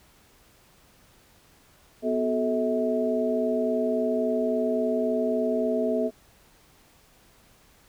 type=tone cluster; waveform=sine; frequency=247.9 / 371.3 / 434.9 / 644 Hz; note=B3 / F#4 / A4 / E5; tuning=+7 / +6 / -20 / -41 cents; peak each=-27 / -34 / -27 / -27 dBFS; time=2.02-6.11 s; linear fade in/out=50 ms; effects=pink hiss -58 dBFS RMS until 7.88 s